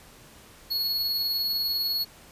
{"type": "tone with tremolo", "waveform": "square", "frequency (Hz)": 4349, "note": "C#8", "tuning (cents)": -34, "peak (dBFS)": -24, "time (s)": [0.7, 2.05], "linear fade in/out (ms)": 20, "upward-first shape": "sine", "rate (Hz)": 20, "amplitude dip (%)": 30, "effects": ["pink hiss -51 dBFS RMS until 2.31 s", "resampled to 32000 Hz"]}